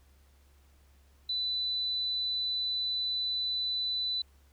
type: tone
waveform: sine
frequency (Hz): 3990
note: B7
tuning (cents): +17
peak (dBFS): -29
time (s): 1.29-4.22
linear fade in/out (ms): 5
effects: added 69 Hz sine -59 dBFS peak until 4.52 s + pink hiss -68 dBFS RMS until 4.52 s